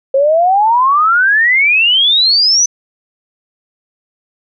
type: exponential sweep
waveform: sine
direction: up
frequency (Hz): 529 to 6090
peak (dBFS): -7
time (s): 0.14-2.66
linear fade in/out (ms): 5
effects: none